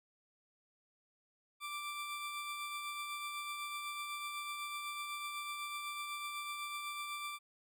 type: tone with tremolo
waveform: 20% pulse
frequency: 1174.7 Hz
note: D6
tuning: in tune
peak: -34 dBFS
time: 1.6-7.39 s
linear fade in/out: 50 ms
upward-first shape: triangle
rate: 8 Hz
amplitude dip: 35%
effects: none